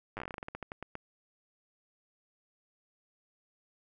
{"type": "slowing click train", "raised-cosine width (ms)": 0.5, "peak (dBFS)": -24, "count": 18, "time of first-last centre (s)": [0.17, 0.954], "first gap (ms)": 9, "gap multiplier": 1.18, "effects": []}